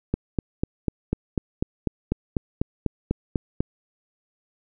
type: click train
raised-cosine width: 3 ms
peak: -9 dBFS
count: 15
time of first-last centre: 0.14-3.605 s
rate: 4.04 Hz
effects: none